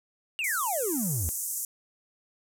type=exponential sweep; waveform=triangle; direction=down; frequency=2887 to 73.7 Hz; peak=-26 dBFS; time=0.39-1.29 s; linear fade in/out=0 ms
type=band-pass noise; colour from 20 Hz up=white; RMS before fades=-33 dBFS; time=0.44-1.65 s; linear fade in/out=2 ms; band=6300 to 14000 Hz; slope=48 dB/octave
effects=none